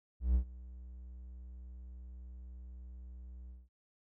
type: tone with ADSR envelope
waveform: triangle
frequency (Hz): 61.74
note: B1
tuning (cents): 0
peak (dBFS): -22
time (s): 0.2-3.69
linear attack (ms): 150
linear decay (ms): 90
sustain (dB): -22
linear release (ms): 190
effects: none